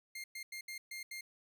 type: tone bursts at uneven times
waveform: sawtooth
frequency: 2115 Hz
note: C7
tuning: 18 cents sharp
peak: -39 dBFS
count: 6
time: 0.15-0.24 / 0.35-0.43 / 0.52-0.61 / 0.68-0.78 / 0.91-1.03 / 1.11-1.21 s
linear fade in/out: 5 ms
effects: none